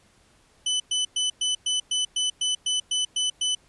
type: tone bursts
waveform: sawtooth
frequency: 3005 Hz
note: F#7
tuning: 26 cents sharp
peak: -19 dBFS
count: 12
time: 0.66-3.55 s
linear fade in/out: 5 ms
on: 140 ms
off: 110 ms
effects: pink hiss -60 dBFS RMS until 3.68 s + resampled to 24000 Hz